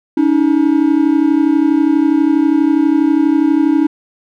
triangle tone pair together, 285 / 317.3 Hz, C#4 / D#4, +48 / +34 cents, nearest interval major second, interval 186 cents, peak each -10 dBFS, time 0.17-3.87 s, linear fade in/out 5 ms, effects none

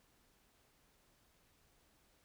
silence, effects pink hiss -72 dBFS RMS until 2.24 s

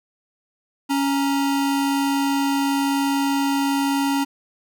square tone pair together, 278 / 935 Hz, C#4 / A#5, +5 / +5 cents, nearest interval octave + major sixth, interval 2100 cents, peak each -20 / -27 dBFS, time 0.89-4.25 s, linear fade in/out 20 ms, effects none

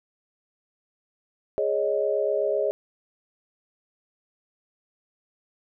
sine chord, Ab suspended fourth, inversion none, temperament equal, 415.3 / 554.4 / 622.3 Hz, Ab4 / Db5 / Eb5, 0 / 0 / 0 cents, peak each -26 dBFS, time 1.58-2.71 s, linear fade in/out 0 ms, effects none

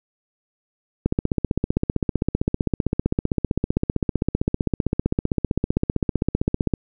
click train, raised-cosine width 3 ms, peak -6 dBFS, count 89, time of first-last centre 1.06-6.737 s, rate 15.5 Hz, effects none

